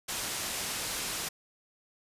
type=low-pass noise; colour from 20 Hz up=white; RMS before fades=-35 dBFS; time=0.08-1.29 s; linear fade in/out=10 ms; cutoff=9700 Hz; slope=12 dB/octave; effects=resampled to 32000 Hz